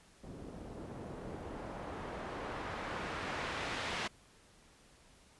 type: noise with low-pass filter sweep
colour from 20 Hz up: white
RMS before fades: -42 dBFS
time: 0.23-4.08 s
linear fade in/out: 10 ms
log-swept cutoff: 310 to 2900 Hz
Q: 0.71
effects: pink hiss -63 dBFS RMS until 5.39 s + resampled to 24000 Hz